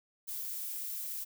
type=noise; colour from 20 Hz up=violet; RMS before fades=-39 dBFS; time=0.27-1.25 s; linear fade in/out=20 ms; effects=none